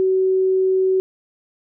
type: tone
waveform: sine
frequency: 377.2 Hz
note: F#4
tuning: 33 cents sharp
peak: -14 dBFS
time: 0-1 s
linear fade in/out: 0 ms
effects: none